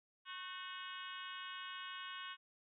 harmonic tone with a mistuned harmonic, 365.3 Hz, F#4, 22 cents flat, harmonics 3 / 4 / 5 / 6 / 7 / 8 / 9 / 10, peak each -50 / -51 / -56 / -58 / -57 / -51 / -55 / -59 dBFS, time 0.25-2.37 s, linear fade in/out 50 ms, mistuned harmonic 4, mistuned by +59 cents, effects none

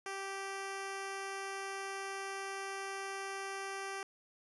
10% pulse tone, 390.4 Hz, G4, 7 cents flat, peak -31 dBFS, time 0.06-4.03 s, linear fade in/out 2 ms, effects resampled to 24000 Hz

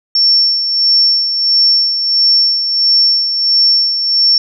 sine tone with tremolo, 5440 Hz, F8, 46 cents flat, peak -6 dBFS, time 0.15-4.38 s, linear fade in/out 2 ms, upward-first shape sine, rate 1.5 Hz, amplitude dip 55%, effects none

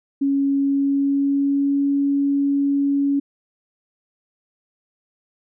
sine tone with pitch glide, 277.2 to 280.6 Hz, C#4 to C#4, 0 to +21 cents, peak -16 dBFS, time 0.21-3.2 s, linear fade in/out 10 ms, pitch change +21 cents, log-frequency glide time 0.57-1.85 s, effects none

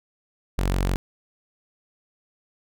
sawtooth tone, 46.25 Hz, F#1, in tune, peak -17 dBFS, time 0.58-0.96 s, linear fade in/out 0 ms, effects none

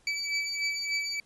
25% pulse beating tone pair, 2301 / 2304.4 Hz, D7 / D7, -36 / -33 cents, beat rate 3.4 Hz, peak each -27 / -29 dBFS, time 0.07-1.2 s, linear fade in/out 2 ms, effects pink hiss -64 dBFS RMS until 1.25 s + resampled to 24000 Hz

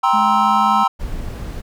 triangle chord, C dominant seventh, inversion second, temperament just, 784.9 / 941.9 / 1046.5 / 1308.1 Hz, G5 / Bb5 / C6 / E6, +2 / +18 / 0 / -14 cents, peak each -16 dBFS, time 0.03-0.88 s, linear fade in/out 10 ms
triangle tone, 211.9 Hz, G#3, 35 cents sharp, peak -21 dBFS, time 0.13-0.84 s, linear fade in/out 10 ms
brown noise, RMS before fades -26 dBFS, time 0.99-1.62 s, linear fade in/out 20 ms
effects none

